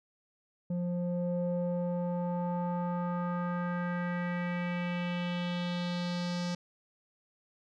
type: tone with low-pass filter sweep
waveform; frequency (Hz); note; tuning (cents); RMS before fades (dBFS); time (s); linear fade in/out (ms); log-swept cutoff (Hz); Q
square; 175.9; F3; +13; -33; 0.7-6.55; 5; 380 to 5400; 2.8
effects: none